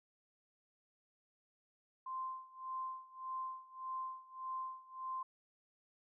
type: tone with tremolo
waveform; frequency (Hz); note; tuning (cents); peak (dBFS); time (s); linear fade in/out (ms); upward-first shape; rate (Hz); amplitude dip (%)
sine; 1043; C6; -6; -38; 2.06-5.23; 5; sine; 1.7; 90
effects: none